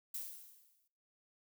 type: noise with exponential decay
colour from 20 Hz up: violet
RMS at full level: -40 dBFS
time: 0.14-0.88 s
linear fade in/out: 5 ms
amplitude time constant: 160 ms
effects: noise-tail reverb RT60 0.7 s tail -23 dB re dry